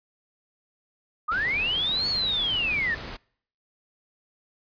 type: linear two-way sweep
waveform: sine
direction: up then down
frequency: 1179 to 4467 to 1733 Hz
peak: -23 dBFS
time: 1.28-2.95 s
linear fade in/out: 10 ms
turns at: 2.08 s
type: noise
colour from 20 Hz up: pink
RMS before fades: -37 dBFS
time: 1.31-3.17 s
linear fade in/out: 10 ms
effects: noise-tail reverb RT60 0.6 s tail -25 dB re dry + resampled to 11025 Hz